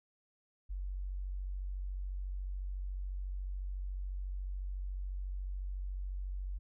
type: tone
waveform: sine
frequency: 47 Hz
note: F#1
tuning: 28 cents sharp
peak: -36 dBFS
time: 0.69-6.59 s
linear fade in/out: 20 ms
effects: none